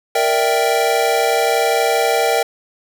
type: chord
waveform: square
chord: E half-diminished seventh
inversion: second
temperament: equal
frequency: 466.2 / 587.3 / 659.3 / 784 Hz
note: Bb4 / D5 / E5 / G5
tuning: 0 / 0 / 0 / 0 cents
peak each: -19 / -23 / -21 / -19 dBFS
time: 0.15-2.43 s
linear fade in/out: 5 ms
effects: none